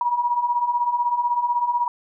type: beating tone pair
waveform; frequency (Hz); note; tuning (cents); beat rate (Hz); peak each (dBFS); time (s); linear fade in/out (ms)
sine; 950 / 966; A#5 / B5; +33 / -39; 16; -25 / -20; 0.01-1.88; 2
effects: none